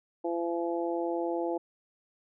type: harmonic tone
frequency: 170 Hz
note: F3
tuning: 46 cents flat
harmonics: 2 / 3 / 4 / 5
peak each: -31 / -34 / -36 / -38 dBFS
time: 0.24-1.58 s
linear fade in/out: 10 ms
effects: none